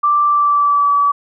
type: tone with pitch glide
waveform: sine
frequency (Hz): 1174.7 to 1146.5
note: D6 to D6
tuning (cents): 0 to -42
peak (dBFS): -10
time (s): 0.03-1.12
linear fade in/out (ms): 10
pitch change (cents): -42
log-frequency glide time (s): 0.24-0.93
effects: none